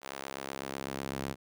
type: tone with high-pass filter sweep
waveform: sawtooth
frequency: 68 Hz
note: C#2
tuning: 33 cents flat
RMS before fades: -39 dBFS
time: 0.01-1.36 s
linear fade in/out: 50 ms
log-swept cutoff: 650 to 150 Hz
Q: 0.7
effects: none